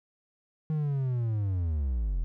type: linear sweep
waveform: triangle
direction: down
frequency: 157.9 to 38.89 Hz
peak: -24 dBFS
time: 0.7-2.24 s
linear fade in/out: 0 ms
effects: none